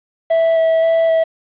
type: tone with vibrato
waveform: triangle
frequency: 654 Hz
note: E5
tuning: 14 cents flat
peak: -9 dBFS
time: 0.3-1.24 s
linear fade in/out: 10 ms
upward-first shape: square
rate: 1.9 Hz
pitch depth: 9 cents each way
effects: resampled to 8000 Hz + 7-bit